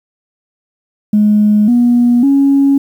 sine tone with pitch steps, 210 / 241.2 / 277.1 Hz, G#3 / B3 / C#4, +19 / -41 / -1 cents, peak -5 dBFS, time 1.13-2.78 s, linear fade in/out 5 ms, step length 550 ms, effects tanh soft clip ceiling -2 dBFS + 7-bit

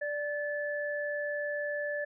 sine tone pair together, 587.3 / 1736.7 Hz, D5 / A6, 0 / -23 cents, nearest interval octave + perfect fifth, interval 1877 cents, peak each -33 / -35 dBFS, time 0.01-2.05 s, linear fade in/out 10 ms, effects none

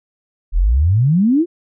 sine exponential sweep, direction up, 36.71 to 360.7 Hz, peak -10 dBFS, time 0.52-1.46 s, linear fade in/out 50 ms, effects none

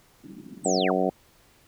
white band-pass noise, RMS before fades -44 dBFS, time 0.23-0.86 s, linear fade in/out 10 ms, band 150 to 320 Hz, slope 48 dB/octave
sine linear sweep, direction down, 8372 to 398.5 Hz, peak -28 dBFS, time 0.64-0.93 s, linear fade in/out 10 ms
harmonic tone, 93.2 Hz, F#2, 13 cents sharp, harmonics 2 / 3 / 4 / 5 / 6 / 7 / 8, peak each -29 / -29 / -29 / -29 / -29 / -29 / -29 dBFS, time 0.65-1.1 s, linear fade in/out 5 ms
effects pink hiss -59 dBFS RMS until 1.67 s

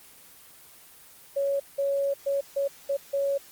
sine tone bursts at uneven times, 557 Hz, C#5, 8 cents sharp, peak -23 dBFS, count 6, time 1.36-1.6 / 1.78-2.14 / 2.26-2.41 / 2.56-2.68 / 2.89-2.97 / 3.13-3.38 s, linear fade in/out 10 ms, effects white hiss -51 dBFS RMS until 3.51 s + Opus 24 kbps

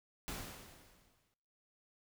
pink noise with exponential decay, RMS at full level -41 dBFS, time 0.28-1.34 s, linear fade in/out 0 ms, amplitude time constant 230 ms, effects noise-tail reverb RT60 1.0 s tail -23 dB re dry

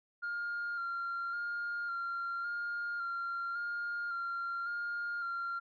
sine tone with vibrato, 1396.9 Hz, F6, in tune, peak -33 dBFS, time 0.22-5.6 s, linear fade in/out 20 ms, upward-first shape square, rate 0.9 Hz, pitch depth 19 cents each way, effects tanh soft clip ceiling -32 dBFS

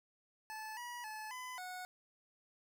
25% pulse tone with pitch steps, 869 / 967 / 863 / 1008 / 733 Hz, A5 / B5 / A5 / B5 / F#5, -22 / -37 / -34 / +35 / -16 cents, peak -40 dBFS, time 0.5-1.85 s, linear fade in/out 0 ms, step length 270 ms, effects none

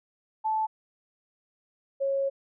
sine tone pair in turn, 873 / 548.1 Hz, A5 / C#5, -14 / -20 cents, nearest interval minor sixth, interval 806 cents, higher first, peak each -24 dBFS, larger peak neither, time 0.44-0.67 / 2-2.3 s, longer second, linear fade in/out 20 ms, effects none

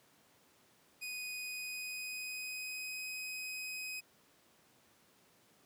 sawtooth tone with pitch glide, 2489 to 2518 Hz, D#7 to D#7, 0 to +20 cents, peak -37 dBFS, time 1.01-4.01 s, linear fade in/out 20 ms, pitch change +20 cents, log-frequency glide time 1.36-3.04 s, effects pink hiss -67 dBFS RMS until 5.65 s + high-pass 150 Hz 12 dB/octave

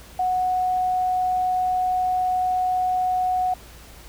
sine tone, 736 Hz, F#5, 9 cents flat, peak -19 dBFS, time 0.19-3.54 s, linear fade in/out 5 ms, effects added 58 Hz sine -46 dBFS peak until 4.08 s + pink hiss -46 dBFS RMS until 4.08 s

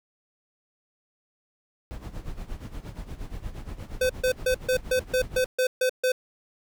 brown noise with tremolo, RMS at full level -34 dBFS, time 1.91-5.46 s, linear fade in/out 0 ms, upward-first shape sine, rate 8.5 Hz, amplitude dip 75%
square tone bursts, 510 Hz, C5, 44 cents flat, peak -21 dBFS, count 10, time 4.01-6.12 s, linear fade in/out 5 ms, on 85 ms, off 140 ms
effects none

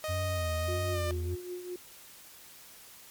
sawtooth tone with pitch glide, 622.3 to 599 Hz, D#5 to D5, 0 to +34 cents, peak -29 dBFS, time 0.04-1.11 s, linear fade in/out 0 ms, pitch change -66 cents, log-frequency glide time 0.92-0.99 s
triangle tone with vibrato, 87.31 Hz, F2, in tune, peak -29 dBFS, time 0.08-1.36 s, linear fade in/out 20 ms, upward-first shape sine, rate 1.6 Hz, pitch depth 110 cents each way
sine tone with tremolo, 358.9 Hz, F4, 47 cents sharp, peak -34 dBFS, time 0.68-1.76 s, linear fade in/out 2 ms, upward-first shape triangle, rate 5 Hz, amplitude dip 65%
effects white hiss -52 dBFS RMS until 3.1 s + MP3 96 kbps

